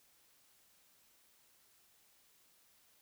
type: silence
effects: white hiss -69 dBFS RMS until 3.01 s